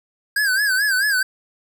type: tone with vibrato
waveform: square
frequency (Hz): 1600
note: G6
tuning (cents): +35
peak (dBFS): -17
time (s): 0.36-1.23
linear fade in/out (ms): 5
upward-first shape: sine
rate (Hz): 4.6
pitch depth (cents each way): 120
effects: 9-bit